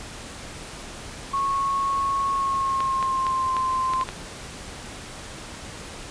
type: tone with pitch glide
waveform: sine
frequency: 1099 to 1043.3 Hz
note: C#6 to C6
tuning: -15 to -5 cents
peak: -21 dBFS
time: 1.33-4.04 s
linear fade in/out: 10 ms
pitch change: -90 cents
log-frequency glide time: 2.28-3.55 s
type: clicks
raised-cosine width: 0.3 ms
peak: -14 dBFS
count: 7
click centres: 2.805 / 3.027 / 3.267 / 3.567 / 3.936 / 4.012 / 4.089 s
effects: pink hiss -38 dBFS RMS until 6.1 s + resampled to 22050 Hz